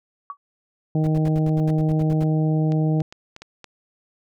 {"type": "tone with exponential decay", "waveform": "sine", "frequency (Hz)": 1134, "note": "C#6", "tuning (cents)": 39, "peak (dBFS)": -25, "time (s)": [0.3, 0.37], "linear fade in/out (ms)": 1, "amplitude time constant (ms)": 15}
{"type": "harmonic tone", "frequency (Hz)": 156.1, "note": "D#3", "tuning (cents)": 6, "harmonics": [1, 2, 3, 4, 5], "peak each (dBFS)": [-18, -25, -31, -33, -36], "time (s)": [0.95, 3.02], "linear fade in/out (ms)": 2}
{"type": "noise bursts", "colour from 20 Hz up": "brown", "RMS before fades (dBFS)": -33, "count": 12, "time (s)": [1.04, 2.236], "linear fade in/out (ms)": 0, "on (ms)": 30, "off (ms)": 76}
{"type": "clicks", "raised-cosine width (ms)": 0.2, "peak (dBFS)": -22, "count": 6, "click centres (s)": [2.721, 3.004, 3.125, 3.364, 3.42, 3.643]}
{"effects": []}